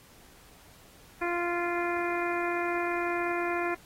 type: harmonic tone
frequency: 347.3 Hz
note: F4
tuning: 10 cents flat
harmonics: 1 / 2 / 3 / 4 / 5 / 6 / 7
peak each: -31 / -34 / -36 / -37 / -38 / -39 / -39 dBFS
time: 1.21-3.75 s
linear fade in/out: 10 ms
effects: pink hiss -56 dBFS RMS until 3.85 s + AAC 48 kbps